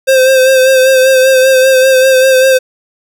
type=tone with vibrato; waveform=square; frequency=523.3 Hz; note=C5; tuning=in tune; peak=-5 dBFS; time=0.07-2.59 s; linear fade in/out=20 ms; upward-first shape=sine; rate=5.1 Hz; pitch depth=32 cents each way; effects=none